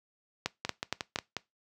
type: two click trains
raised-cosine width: 0.2 ms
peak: -12 / -15 dBFS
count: 4 / 5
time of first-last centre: 0.46-1.159 / 0.65-1.367 s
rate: 4.29 / 5.58 Hz
effects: noise-tail reverb RT60 0.2 s tail -21 dB re dry + high-pass 80 Hz 12 dB/octave